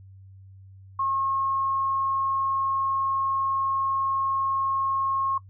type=tone; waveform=sine; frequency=1082 Hz; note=C#6; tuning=42 cents flat; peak=-23 dBFS; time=0.99-5.38 s; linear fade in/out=5 ms; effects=noise-tail reverb RT60 0.1 s tail -18 dB re dry + added 96 Hz sine -45 dBFS peak until 5.49 s